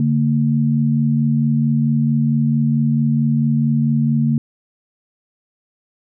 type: tone pair together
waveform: sine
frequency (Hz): 143.8 / 228.3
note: D3 / A#3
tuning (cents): -36 / -36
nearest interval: minor sixth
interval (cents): 800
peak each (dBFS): -16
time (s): 0-4.38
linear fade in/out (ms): 2
effects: none